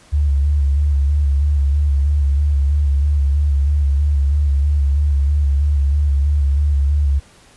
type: tone with vibrato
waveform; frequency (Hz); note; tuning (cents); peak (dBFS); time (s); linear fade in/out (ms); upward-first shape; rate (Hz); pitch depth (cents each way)
sine; 71.4; D2; -48; -12; 0.12-7.2; 20; square; 3.1; 42
effects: pink hiss -48 dBFS RMS until 7.56 s + resampled to 24000 Hz